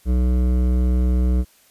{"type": "tone with hard clipping", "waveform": "sine", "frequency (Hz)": 62.1, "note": "B1", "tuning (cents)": 10, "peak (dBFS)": -17, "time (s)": [0.05, 1.45], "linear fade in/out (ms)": 50, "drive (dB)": 13, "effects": ["white hiss -55 dBFS RMS until 1.7 s", "resampled to 32000 Hz"]}